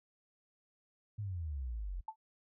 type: exponential sweep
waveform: sine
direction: down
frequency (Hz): 109.1 to 42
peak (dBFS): -37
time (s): 1.18-2.01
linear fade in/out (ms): 10
type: tone with exponential decay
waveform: sine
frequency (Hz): 878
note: A5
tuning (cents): -4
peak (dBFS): -35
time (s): 2.08-2.16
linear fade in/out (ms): 5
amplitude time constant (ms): 16
effects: noise-tail reverb RT60 0.1 s tail -23 dB re dry